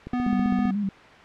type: click train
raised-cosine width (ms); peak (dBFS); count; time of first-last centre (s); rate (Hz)
3; -22; 10; 0.07-0.654; 15.4
type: tone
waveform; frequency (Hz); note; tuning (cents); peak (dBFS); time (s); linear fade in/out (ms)
square; 246.9; B3; 0; -24; 0.13-0.71; 5
type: tone with vibrato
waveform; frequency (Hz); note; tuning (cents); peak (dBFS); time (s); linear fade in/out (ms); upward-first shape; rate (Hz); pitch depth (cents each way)
sine; 200; G3; +35; -23; 0.26-0.89; 2; square; 6.1; 51
effects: white hiss -46 dBFS RMS until 1.24 s + low-pass 2000 Hz 12 dB/octave